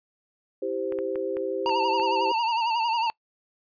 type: chord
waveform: sine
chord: C major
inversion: first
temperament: equal with one note detuned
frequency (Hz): 329.6 / 392 / 519.6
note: E4 / G4 / C5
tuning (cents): 0 / 0 / -12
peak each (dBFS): -34 / -29 / -30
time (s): 0.62-2.32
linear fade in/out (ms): 5
type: clicks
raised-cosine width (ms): 0.5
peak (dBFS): -26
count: 6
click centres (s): 0.923 / 0.988 / 1.157 / 1.369 / 1.694 / 1.998
type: tone with vibrato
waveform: square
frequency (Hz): 919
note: A#5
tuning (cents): -25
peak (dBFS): -23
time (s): 1.66-3.1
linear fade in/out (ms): 0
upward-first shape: sine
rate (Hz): 11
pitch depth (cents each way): 71
effects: noise-tail reverb RT60 0.1 s tail -24 dB re dry + resampled to 11025 Hz